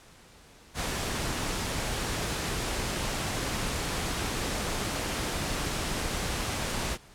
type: noise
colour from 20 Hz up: pink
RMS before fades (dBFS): -31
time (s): 0.74-6.98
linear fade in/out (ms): 50
effects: pink hiss -54 dBFS RMS until 7.14 s + low-pass 10000 Hz 12 dB/octave